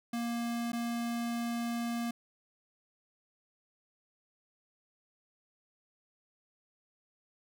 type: tone with dropouts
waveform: square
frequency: 235.1 Hz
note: A#3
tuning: 15 cents sharp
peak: -33 dBFS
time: 0.13-2.11 s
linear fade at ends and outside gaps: 5 ms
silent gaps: 0.72-0.73 s
effects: none